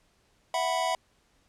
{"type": "chord", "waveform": "square", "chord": "E suspended second", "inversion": "none", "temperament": "equal", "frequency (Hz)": [659.3, 740, 987.8], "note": ["E5", "F#5", "B5"], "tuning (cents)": [0, 0, 0], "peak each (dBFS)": -31, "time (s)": [0.54, 0.95], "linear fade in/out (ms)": 2, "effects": ["pink hiss -67 dBFS RMS until 1.48 s", "low-pass 9000 Hz 12 dB/octave"]}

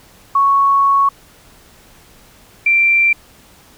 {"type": "tone pair in turn", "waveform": "sine", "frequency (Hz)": [1108.7, 2356], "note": ["C#6", "D7"], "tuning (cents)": [0, 5], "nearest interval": "octave + minor second", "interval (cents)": 1305, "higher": "second", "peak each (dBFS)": -9, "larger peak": "neither", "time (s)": [[0.35, 1.09], [2.66, 3.13]], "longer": "first", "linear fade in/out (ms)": 5, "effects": ["pink hiss -46 dBFS RMS until 3.77 s"]}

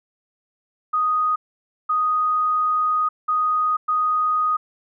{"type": "tone bursts at uneven times", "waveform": "sine", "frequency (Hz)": 1244.5, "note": "D#6", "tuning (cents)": 0, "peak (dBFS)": -17, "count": 4, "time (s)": [[0.93, 1.36], [1.89, 3.09], [3.28, 3.77], [3.88, 4.57]], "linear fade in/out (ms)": 10, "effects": []}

